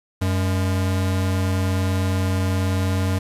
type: tone pair together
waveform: square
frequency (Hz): 93.86 / 202.6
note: F#2 / G#3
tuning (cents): +25 / -43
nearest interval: octave + minor second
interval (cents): 1332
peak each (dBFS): -20 / -29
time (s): 0.21-3.19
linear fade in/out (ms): 10
effects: resampled to 32000 Hz + 8-bit